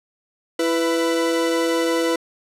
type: tone pair together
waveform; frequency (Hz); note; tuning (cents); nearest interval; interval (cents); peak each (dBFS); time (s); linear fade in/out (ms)
40% pulse; 332.5 / 495.9; E4 / B4; +15 / +7; perfect fifth; 692; -20; 0.59-2.16; 5
effects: low-pass 11000 Hz 12 dB/octave